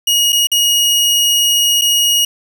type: tone with dropouts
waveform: sawtooth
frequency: 2883 Hz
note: F#7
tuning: 46 cents flat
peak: -7 dBFS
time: 0.07-2.25 s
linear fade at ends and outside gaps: 5 ms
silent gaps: 0.323-0.327 / 0.471-0.516 / 1.813-1.818 s
effects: none